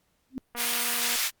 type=tone with exponential growth; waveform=sine; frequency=261.6 Hz; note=C4; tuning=in tune; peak=-26 dBFS; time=0.3-0.38 s; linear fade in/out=0 ms; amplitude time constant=17 ms
type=click train; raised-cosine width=0.5 ms; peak=-25 dBFS; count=146; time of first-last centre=0.55-1.157 s; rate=239 Hz
type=high-pass noise; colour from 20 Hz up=pink; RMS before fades=-27 dBFS; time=0.56-1.31 s; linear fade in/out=50 ms; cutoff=2000 Hz; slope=12 dB/octave
effects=pink hiss -71 dBFS RMS until 1.4 s + Opus 48 kbps